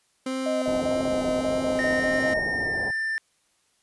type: tone with vibrato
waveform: 30% pulse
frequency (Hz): 260.3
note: C4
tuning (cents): -9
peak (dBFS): -24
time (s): 0.26-2.34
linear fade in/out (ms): 5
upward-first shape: sine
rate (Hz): 1.7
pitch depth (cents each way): 15
type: tone bursts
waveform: sine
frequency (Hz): 622.3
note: D#5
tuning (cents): 0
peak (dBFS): -24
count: 10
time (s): 0.46-2.393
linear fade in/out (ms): 2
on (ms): 160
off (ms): 37
type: low-pass noise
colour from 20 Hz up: white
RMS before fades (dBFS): -34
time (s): 0.67-2.91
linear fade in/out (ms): 5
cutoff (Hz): 820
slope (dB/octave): 48
type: tone with pitch glide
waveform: triangle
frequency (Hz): 1832 to 1782.9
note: A#6 to A6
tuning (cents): -31 to +22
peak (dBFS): -23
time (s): 1.79-3.18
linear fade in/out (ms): 0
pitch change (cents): -47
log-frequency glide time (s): 2.44-2.83
effects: white hiss -67 dBFS RMS until 3.82 s + resampled to 24000 Hz